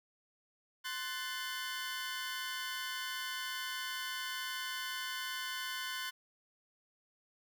20% pulse chord, F# diminished, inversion second, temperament equal with one note detuned, 1046.5 / 1497.2 / 1760 Hz, C6 / F#6 / A6, 0 / +20 / 0 cents, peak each -38 / -36 / -39 dBFS, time 0.84-6.11 s, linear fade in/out 20 ms, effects none

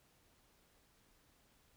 silence, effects pink hiss -71 dBFS RMS until 1.76 s

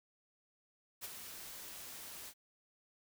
white noise with ADSR envelope, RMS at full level -42 dBFS, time 1.01-2.34 s, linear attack 33 ms, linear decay 27 ms, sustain -7 dB, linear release 61 ms, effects none

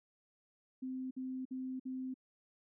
sine tone bursts, 259 Hz, C4, 17 cents flat, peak -38 dBFS, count 4, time 0.82-2.142 s, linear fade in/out 10 ms, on 290 ms, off 54 ms, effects none

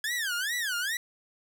sawtooth tone with vibrato, 1661.2 Hz, G#6, in tune, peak -25 dBFS, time 0.04-0.97 s, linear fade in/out 2 ms, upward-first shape sine, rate 2.4 Hz, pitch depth 290 cents each way, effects none

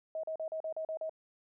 sine tone bursts, 636 Hz, D#5, 38 cents sharp, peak -34 dBFS, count 8, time 0.15-1.095 s, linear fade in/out 2 ms, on 84 ms, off 39 ms, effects none

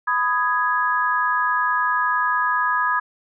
sine chord, G# minor, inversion first, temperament just, 996.7 / 1245.9 / 1661.2 Hz, B5 / D#6 / G#6, +16 / +2 / 0 cents, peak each -22 dBFS, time 0.07-3 s, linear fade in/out 10 ms, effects none

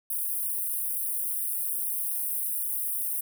white high-pass noise, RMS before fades -30 dBFS, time 0.1-3.21 s, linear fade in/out 5 ms, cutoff 9000 Hz, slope 96 dB/octave, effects none

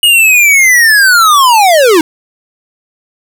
square linear sweep, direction down, 2900 to 300.7 Hz, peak -4 dBFS, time 0.03-2.01 s, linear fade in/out 2 ms, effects none

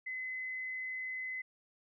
sine tone, 2033 Hz, B6, 50 cents sharp, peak -37 dBFS, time 0.06-1.42 s, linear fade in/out 10 ms, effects none

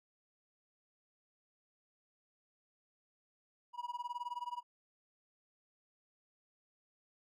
triangle tone with tremolo, 968 Hz, B5, 35 cents flat, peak -34 dBFS, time 3.73-4.63 s, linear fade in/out 50 ms, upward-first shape sine, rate 19 Hz, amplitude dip 95%, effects none

